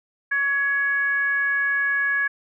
sine tone with frequency modulation, 1679 Hz, G#6, 18 cents sharp, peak -19 dBFS, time 0.31-2.28 s, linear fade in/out 10 ms, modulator 556 Hz, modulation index 0.38, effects none

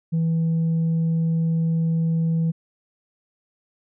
sine tone, 163.8 Hz, E3, 11 cents flat, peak -16 dBFS, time 0.12-2.52 s, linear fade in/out 20 ms, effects tanh soft clip ceiling -17 dBFS

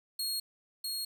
sawtooth tone with echo, 4289 Hz, C8, 42 cents sharp, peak -29 dBFS, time 0.19-0.4 s, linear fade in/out 5 ms, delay 650 ms, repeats 1, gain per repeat -2 dB, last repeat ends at 1.05 s, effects 10-bit

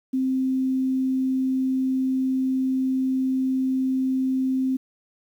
sine tone, 261.6 Hz, C4, in tune, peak -20 dBFS, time 0.13-4.77 s, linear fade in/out 10 ms, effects 9-bit

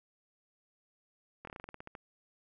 slowing click train, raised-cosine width 0.5 ms, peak -30 dBFS, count 12, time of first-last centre 1.45-1.952 s, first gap 23 ms, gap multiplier 1.13, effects 12-bit

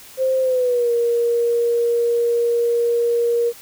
sine tone with pitch glide, 523.3 to 471.6 Hz, C5 to A#4, 0 to +20 cents, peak -15 dBFS, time 0.17-3.53 s, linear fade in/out 50 ms, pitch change -180 cents, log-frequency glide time 0.41-0.91 s, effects white hiss -42 dBFS RMS until 3.61 s

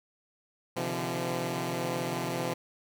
10% pulse tone cluster, 127.6 / 145.1 / 152.4 / 170.7 Hz, C3 / D3 / D#3 / F3, -43 / -21 / -36 / -39 cents, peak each -26 / -33 / -34 / -25 dBFS, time 0.76-2.54 s, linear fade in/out 10 ms, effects none

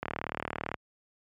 click train, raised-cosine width 0.5 ms, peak -16 dBFS, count 28, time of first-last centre 0.03-0.742 s, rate 37.9 Hz, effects high-pass 60 Hz 12 dB/octave + MP3 96 kbps

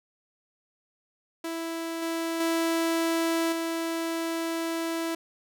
sawtooth tone with level steps, 330 Hz, E4, 2 cents sharp, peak -27 / -24 / -20 / -24 dBFS, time 1.44-5.15 s, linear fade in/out 5 ms, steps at 2.02 / 2.4 / 3.52 s, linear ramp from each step 5 ms, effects none

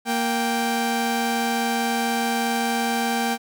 sawtooth tone pair together, 233.1 / 784.1 Hz, A#3 / G5, 0 / 0 cents, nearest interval octave + major sixth, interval 2100 cents, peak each -20 dBFS, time 0.05-3.38 s, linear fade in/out 50 ms, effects none

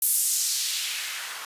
blue noise with band-pass filter sweep, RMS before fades -27 dBFS, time 0.02-1.45 s, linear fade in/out 2 ms, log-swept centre 12000 to 1100 Hz, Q 1.3, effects resampled to 32000 Hz

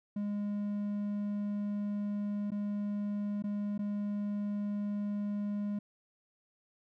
triangle tone with dropouts, 205.4 Hz, G#3, 19 cents flat, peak -30 dBFS, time 0.16-5.79 s, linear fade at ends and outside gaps 5 ms, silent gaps 2.506-2.517 / 3.424-3.439 / 3.779-3.79 s, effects none

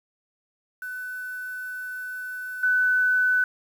sine tone with level steps, 1501 Hz, F#6, 24 cents sharp, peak -31 / -18 dBFS, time 0.82-3.44 s, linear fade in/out 2 ms, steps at 2.63 s, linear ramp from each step 5 ms, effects 8-bit

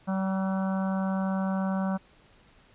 harmonic tone with a mistuned harmonic, 191.2 Hz, G3, 43 cents flat, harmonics 1 / 3 / 4 / 5 / 6 / 7 / 8, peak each -26 / -36 / -38 / -40 / -42 / -43 / -44 dBFS, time 0.07-1.98 s, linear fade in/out 20 ms, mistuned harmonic 8, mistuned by -25 cents, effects pink hiss -59 dBFS RMS until 2.74 s + resampled to 8000 Hz

